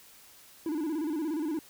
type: tone with vibrato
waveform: triangle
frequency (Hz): 311.1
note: D#4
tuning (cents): 0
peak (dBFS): -27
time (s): 0.66-1.59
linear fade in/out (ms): 2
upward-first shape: square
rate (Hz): 17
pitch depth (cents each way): 100
effects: white hiss -55 dBFS RMS until 1.69 s